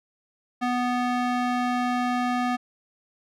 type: tone with band-pass filter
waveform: square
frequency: 246.9 Hz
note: B3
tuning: in tune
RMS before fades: -25 dBFS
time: 0.61-2.57 s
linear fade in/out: 20 ms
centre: 1000 Hz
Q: 0.66
effects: none